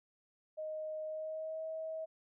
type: tone with pitch glide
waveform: sine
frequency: 622.3 to 639.1 Hz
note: D#5 to D#5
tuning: 0 to +46 cents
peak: -38 dBFS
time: 0.57-2.06 s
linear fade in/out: 20 ms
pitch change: +46 cents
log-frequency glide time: 1.05-1.64 s
effects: none